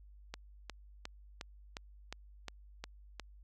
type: click train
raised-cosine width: 0.2 ms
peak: -24 dBFS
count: 9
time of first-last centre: 0.34-3.197 s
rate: 2.8 Hz
effects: added 50 Hz sine -54 dBFS peak until 3.43 s